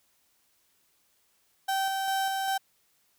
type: tone with tremolo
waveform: 35% pulse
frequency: 775 Hz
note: G5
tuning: 20 cents flat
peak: -24 dBFS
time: 1.68-2.58 s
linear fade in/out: 10 ms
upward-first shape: square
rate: 2.5 Hz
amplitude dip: 25%
effects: white hiss -69 dBFS RMS until 3.18 s